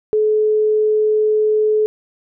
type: tone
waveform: sine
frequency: 428.8 Hz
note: A4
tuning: 45 cents flat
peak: -12 dBFS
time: 0.13-1.86 s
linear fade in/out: 0 ms
effects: none